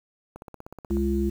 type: click train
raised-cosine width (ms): 1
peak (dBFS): -26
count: 11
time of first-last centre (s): 0.36-0.97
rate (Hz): 16.4
type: harmonic tone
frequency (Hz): 68.7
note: C#2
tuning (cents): -15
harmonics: 1 / 3 / 5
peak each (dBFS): -26 / -26 / -26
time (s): 0.9-1.3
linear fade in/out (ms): 10
effects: 8-bit